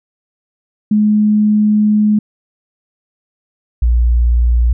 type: tone pair in turn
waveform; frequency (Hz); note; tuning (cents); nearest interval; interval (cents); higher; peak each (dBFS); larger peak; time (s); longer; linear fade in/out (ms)
sine; 211.2 / 59.27; G#3 / A#1; +29 / +29; octave + minor seventh; 2200; first; -8; neither; 0.91-2.19 / 3.82-4.73; first; 5
effects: none